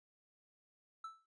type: tone with exponential decay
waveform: triangle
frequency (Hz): 1318.5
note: E6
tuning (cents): 0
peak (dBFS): -39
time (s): 1.04-1.26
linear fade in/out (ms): 5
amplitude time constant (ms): 46
effects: resampled to 22050 Hz